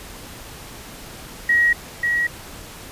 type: tone pair in turn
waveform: sine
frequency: 1900 / 1910.7 Hz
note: A#6 / A#6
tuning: +33 / +42 cents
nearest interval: unison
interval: 9 cents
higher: second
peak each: -13 / -17 dBFS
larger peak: first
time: 1.49-1.73 / 2.03-2.27 s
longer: neither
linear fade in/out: 5 ms
effects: pink hiss -38 dBFS RMS until 2.91 s + resampled to 32000 Hz